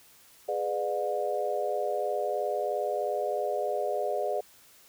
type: chord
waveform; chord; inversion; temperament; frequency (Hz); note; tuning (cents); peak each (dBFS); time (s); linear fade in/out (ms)
sine; G# diminished seventh; none; just; 415.3 / 498.4 / 598 / 717.6; G#4 / B4 / D5 / F5; 0 / +16 / +31 / +47; -33 / -34 / -31 / -33; 0.48-4.41; 10
effects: white hiss -57 dBFS RMS until 4.88 s